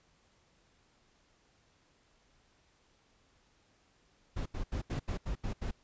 brown noise bursts, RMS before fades -35 dBFS, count 8, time 4.36-5.713 s, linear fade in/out 10 ms, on 100 ms, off 79 ms, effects pink hiss -69 dBFS RMS until 5.83 s + resampled to 16000 Hz

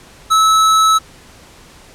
square tone, 1300 Hz, E6, 24 cents flat, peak -9 dBFS, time 0.3-0.99 s, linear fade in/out 20 ms, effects pink hiss -42 dBFS RMS until 1.94 s + low-pass 10000 Hz 12 dB/octave

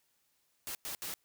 white noise bursts at uneven times, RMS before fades -40 dBFS, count 3, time 0.67-0.75 / 0.85-0.95 / 1.02-1.14 s, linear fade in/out 0 ms, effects white hiss -75 dBFS RMS until 1.24 s

